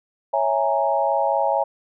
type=chord; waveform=sine; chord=A# half-diminished seventh; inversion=first; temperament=equal with one note detuned; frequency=554.4 / 659.3 / 828.2 / 932.3 Hz; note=C#5 / E5 / G#5 / A#5; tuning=0 / 0 / -5 / 0 cents; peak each=-23 / -23 / -22 / -25 dBFS; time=0.33-1.64 s; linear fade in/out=10 ms; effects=none